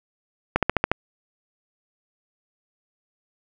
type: slowing click train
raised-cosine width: 0.5 ms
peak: -3 dBFS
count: 6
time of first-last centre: 0.56-0.916 s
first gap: 67 ms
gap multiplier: 1.03
effects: none